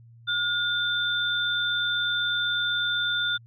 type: tone pair together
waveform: sine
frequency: 1432 / 3556 Hz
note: F6 / A7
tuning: +43 / +18 cents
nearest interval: octave + major third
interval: 1575 cents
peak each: -26 dBFS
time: 0.27-3.38 s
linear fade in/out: 20 ms
effects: added 116 Hz sine -48 dBFS peak until 3.46 s